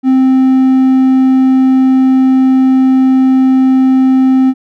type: tone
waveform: triangle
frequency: 261.6 Hz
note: C4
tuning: in tune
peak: -3 dBFS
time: 0.03-4.54 s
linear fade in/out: 50 ms
effects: none